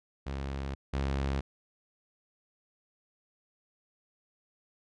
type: tone pair in turn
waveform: sawtooth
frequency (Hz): 68.3 / 68.3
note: C#2 / C#2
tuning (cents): -25 / -25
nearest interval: unison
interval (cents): 0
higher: neither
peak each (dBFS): -30 / -25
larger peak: second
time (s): 0.26-0.75 / 0.93-1.41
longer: first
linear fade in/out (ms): 10
effects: low-pass 5000 Hz 12 dB/octave